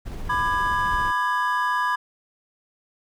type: noise with tremolo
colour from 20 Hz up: brown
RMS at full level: -31 dBFS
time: 0.05-1.12 s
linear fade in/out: 20 ms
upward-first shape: square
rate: 15 Hz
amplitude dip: 25%
type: chord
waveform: triangle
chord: G# diminished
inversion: first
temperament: just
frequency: 996.7 / 1196.1 / 1661.2 Hz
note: B5 / D6 / G#6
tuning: +16 / +31 / 0 cents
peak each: -21 / -26 / -24 dBFS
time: 0.29-1.96 s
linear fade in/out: 10 ms
effects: none